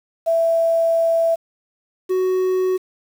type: tone pair in turn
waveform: sine / triangle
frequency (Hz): 662 / 371.5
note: E5 / F#4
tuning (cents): +7 / +7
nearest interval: minor seventh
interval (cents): 1000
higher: first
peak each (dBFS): -14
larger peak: neither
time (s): 0.26-1.36 / 2.09-2.78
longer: first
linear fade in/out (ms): 20
effects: 7-bit